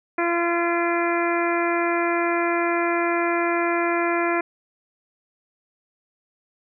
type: harmonic tone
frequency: 342.2 Hz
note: F4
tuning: 35 cents flat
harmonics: 1 / 2 / 3 / 4 / 5 / 6 / 7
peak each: -23 / -26 / -28 / -29 / -30 / -31 / -31 dBFS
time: 0.18-4.41 s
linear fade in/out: 5 ms
effects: none